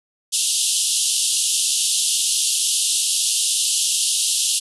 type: band-pass noise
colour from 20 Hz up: white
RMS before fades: -20 dBFS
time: 0.32-4.6 s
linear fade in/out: 20 ms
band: 2800 to 11000 Hz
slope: 96 dB/octave
effects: none